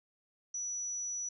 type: tone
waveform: sine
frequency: 5900 Hz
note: F#8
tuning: 6 cents flat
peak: -35 dBFS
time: 0.54-1.29 s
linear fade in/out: 5 ms
effects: none